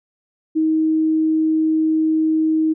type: tone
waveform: sine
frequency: 315.9 Hz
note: D#4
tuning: 26 cents sharp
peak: -14 dBFS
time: 0.55-2.74 s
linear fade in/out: 20 ms
effects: none